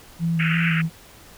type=tone with vibrato; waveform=sine; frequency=164.81 Hz; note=E3; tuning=in tune; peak=-19 dBFS; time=0.19-0.9 s; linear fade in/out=50 ms; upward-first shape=square; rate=2.9 Hz; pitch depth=22 cents each way
type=band-pass noise; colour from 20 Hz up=white; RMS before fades=-25 dBFS; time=0.39-0.82 s; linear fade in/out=10 ms; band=1300 to 2800 Hz; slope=96 dB/octave
effects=pink hiss -47 dBFS RMS until 1.37 s